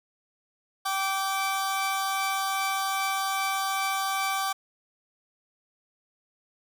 sawtooth tone pair together, 775.5 / 1162 Hz, G5 / D6, -19 / -19 cents, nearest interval perfect fifth, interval 700 cents, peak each -25 dBFS, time 0.85-4.53 s, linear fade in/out 10 ms, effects none

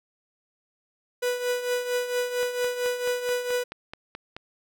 45% pulse tone with tremolo, 492.8 Hz, B4, 4 cents flat, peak -22 dBFS, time 1.22-3.64 s, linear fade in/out 10 ms, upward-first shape triangle, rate 4.4 Hz, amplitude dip 70%
click train, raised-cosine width 0.3 ms, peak -21 dBFS, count 10, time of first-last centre 2.43-4.365 s, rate 4.65 Hz
effects none

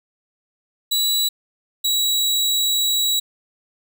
sawtooth tone pair in turn, 3925 / 3889 Hz, B7 / B7, -11 / -27 cents, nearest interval unison, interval 16 cents, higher first, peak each -14 / -14 dBFS, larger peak neither, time 0.91-1.29 / 1.84-3.2 s, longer second, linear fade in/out 10 ms, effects none

